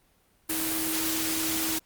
sine tone in noise, 320.7 Hz, E4, 48 cents flat, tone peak -32 dBFS, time 0.49-1.79 s, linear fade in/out 10 ms, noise white, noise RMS -29 dBFS, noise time 0.49-1.79 s, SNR -6 dB, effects pink hiss -65 dBFS RMS until 1.85 s + Opus 32 kbps

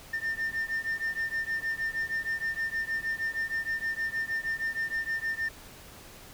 sine beating tone pair, 1800 / 1806.4 Hz, A6 / A6, +39 / +45 cents, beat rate 6.4 Hz, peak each -30 dBFS, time 0.13-5.49 s, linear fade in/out 10 ms, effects tanh soft clip ceiling -26 dBFS + pink hiss -49 dBFS RMS until 6.33 s

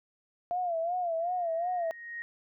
sine tone with vibrato, 690 Hz, F5, 21 cents flat, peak -28 dBFS, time 0.51-1.91 s, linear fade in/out 0 ms, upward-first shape sine, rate 2.7 Hz, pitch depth 100 cents each way
sine tone with exponential growth, 1872 Hz, A#6, 7 cents sharp, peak -34 dBFS, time 1.2-2.22 s, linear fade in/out 0 ms, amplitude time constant 220 ms
effects none

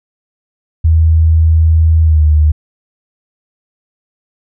sine tone with pitch glide, 80.5 to 76.25 Hz, E2 to D#2, -41 to -34 cents, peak -5 dBFS, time 0.84-2.52 s, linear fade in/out 10 ms, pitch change -93 cents, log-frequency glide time 2.03-2.23 s, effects none

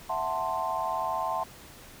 sine chord, F# half-diminished seventh, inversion third, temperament equal with one note detuned, 659.3 / 740 / 886.6 / 1046.5 Hz, E5 / F#5 / A5 / C6, 0 / 0 / +13 / 0 cents, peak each -34 / -34 / -32 / -32 dBFS, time 0.09-1.44 s, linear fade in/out 10 ms, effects pink hiss -49 dBFS RMS until 2 s

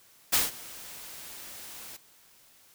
white noise with ADSR envelope, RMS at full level -22 dBFS, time 0.32-1.97 s, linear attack 19 ms, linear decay 170 ms, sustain -22 dB, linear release 9 ms, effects white hiss -59 dBFS RMS until 2.74 s

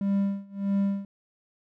triangle tone with tremolo, 198.3 Hz, G3, 20 cents sharp, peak -19 dBFS, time 0.01-1.05 s, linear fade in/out 2 ms, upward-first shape sine, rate 1.6 Hz, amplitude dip 95%, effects none

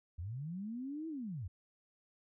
sine linear two-way sweep, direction up then down, 76.1 to 329.6 to 76.1 Hz, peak -39 dBFS, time 0.18-1.48 s, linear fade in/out 10 ms, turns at 1.08 s, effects none

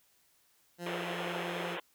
15% pulse tone, 174.1 Hz, F3, 5 cents flat, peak -32 dBFS, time 0.78-1.78 s, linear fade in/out 50 ms
pink band-pass noise, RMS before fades -39 dBFS, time 0.86-1.8 s, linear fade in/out 5 ms, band 330 to 3500 Hz, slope 96 dB/octave
effects white hiss -69 dBFS RMS until 1.94 s

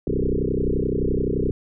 sine tone with frequency modulation, 220 Hz, A3, in tune, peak -19 dBFS, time 0.07-1.51 s, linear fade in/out 2 ms, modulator 31.6 Hz, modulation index 7.2, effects none

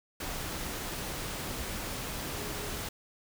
sine tone in noise, 417.7 Hz, G#4, 10 cents sharp, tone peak -44 dBFS, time 2.33-2.71 s, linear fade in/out 5 ms, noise pink, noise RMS -37 dBFS, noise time 0.2-2.89 s, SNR -10 dB, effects none

